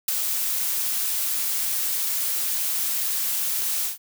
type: noise with ADSR envelope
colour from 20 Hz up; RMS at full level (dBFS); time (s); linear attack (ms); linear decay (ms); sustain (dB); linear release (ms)
blue; -19; 0.08-3.98; 5; 9; -6; 130
effects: none